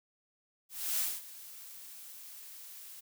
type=noise with ADSR envelope; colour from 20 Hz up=blue; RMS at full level=-31 dBFS; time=0.69-3.01 s; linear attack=300 ms; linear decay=220 ms; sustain=-18 dB; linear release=17 ms; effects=none